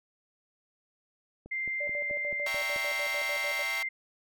click train, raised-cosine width 2 ms, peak -33 dBFS, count 7, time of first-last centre 1.46-2.762 s, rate 4.61 Hz
sine tone, 2093 Hz, C7, in tune, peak -30 dBFS, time 1.51-3.89 s, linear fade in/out 10 ms
sine tone with tremolo, 583 Hz, D5, 13 cents flat, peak -35 dBFS, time 1.8-3.63 s, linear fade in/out 10 ms, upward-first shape square, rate 6.7 Hz, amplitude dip 80%
10% pulse chord, E diminished seventh, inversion none, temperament equal, 659.3 / 784 / 932.3 / 1108.7 Hz, E5 / G5 / Bb5 / Db6, 0 / 0 / 0 / 0 cents, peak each -32 dBFS, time 2.46-3.83 s, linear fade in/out 5 ms
effects none

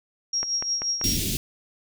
sine tone with tremolo, 5600 Hz, F8, 4 cents sharp, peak -21 dBFS, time 0.33-1.17 s, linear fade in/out 5 ms, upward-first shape triangle, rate 5.7 Hz, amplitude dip 65%
click train, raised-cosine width 0.5 ms, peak -17 dBFS, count 4, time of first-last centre 0.43-1.014 s, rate 5.14 Hz
pink band-stop noise, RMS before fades -26 dBFS, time 1.04-1.37 s, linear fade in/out 0 ms, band 350 to 3000 Hz, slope 24 dB/octave
effects none

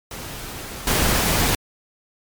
pink noise with level steps, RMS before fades -33 / -19 dBFS, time 0.11-1.55 s, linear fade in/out 2 ms, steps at 0.87 s, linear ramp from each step 2 ms, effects MP3 96 kbps

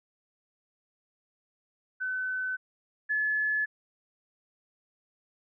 sine tone pair in turn, 1514 / 1716.9 Hz, F#6 / A6, +39 / -43 cents, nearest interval major second, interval 218 cents, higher second, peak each -29 / -25 dBFS, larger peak second, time 2-2.57 / 3.09-3.66 s, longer neither, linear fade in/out 20 ms, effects none

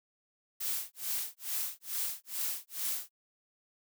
blue noise with tremolo, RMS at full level -33 dBFS, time 0.6-3.11 s, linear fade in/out 10 ms, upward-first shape sine, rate 2.3 Hz, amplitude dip 100%, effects none

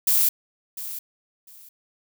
violet noise with echo, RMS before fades -19 dBFS, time 0.07-0.29 s, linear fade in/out 5 ms, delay 700 ms, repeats 2, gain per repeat -14 dB, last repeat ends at 1.69 s, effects none

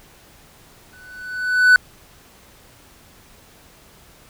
triangle tone with exponential growth, 1494 Hz, F#6, 16 cents sharp, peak -4 dBFS, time 0.93-1.76 s, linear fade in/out 1 ms, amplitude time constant 180 ms, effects pink hiss -49 dBFS RMS until 4.29 s

